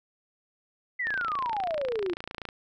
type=exponential sweep; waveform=sine; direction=down; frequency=2050 to 335.7 Hz; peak=-27 dBFS; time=0.99-2.14 s; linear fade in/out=10 ms
type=click train; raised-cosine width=0.3 ms; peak=-20 dBFS; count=41; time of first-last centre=1.07-2.488 s; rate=28.2 Hz
effects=none